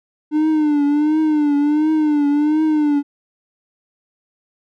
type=tone with vibrato; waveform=triangle; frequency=300 Hz; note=D4; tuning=37 cents sharp; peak=-11 dBFS; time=0.31-3.03 s; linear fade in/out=50 ms; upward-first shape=triangle; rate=1.4 Hz; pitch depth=89 cents each way; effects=none